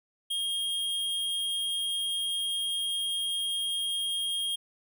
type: tone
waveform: square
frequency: 3241 Hz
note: G#7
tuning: 43 cents flat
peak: -29 dBFS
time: 0.3-4.56 s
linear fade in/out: 10 ms
effects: none